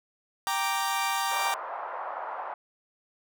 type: chord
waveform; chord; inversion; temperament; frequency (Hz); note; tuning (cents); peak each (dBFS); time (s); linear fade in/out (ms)
sawtooth; G minor; none; equal; 784 / 932.3 / 1174.7; G5 / Bb5 / D6; 0 / 0 / 0; -27; 0.47-1.54; 0
type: band-pass noise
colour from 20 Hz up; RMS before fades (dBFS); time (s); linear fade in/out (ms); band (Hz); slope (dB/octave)
white; -36; 1.31-2.54; 2; 650 to 1100; 24
effects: none